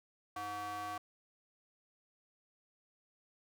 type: ring-modulated tone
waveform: square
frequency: 205.1 Hz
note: G#3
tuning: 21 cents flat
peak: -37 dBFS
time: 0.36-0.98 s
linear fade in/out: 5 ms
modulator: 931 Hz
effects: none